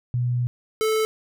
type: tone pair in turn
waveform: sine / square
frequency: 122.6 / 436.9 Hz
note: B2 / A4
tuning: -12 / -12 cents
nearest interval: octave + minor seventh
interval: 2200 cents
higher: second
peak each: -20 dBFS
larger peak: neither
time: 0.14-0.47 / 0.81-1.05 s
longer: first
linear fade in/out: 0 ms
effects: none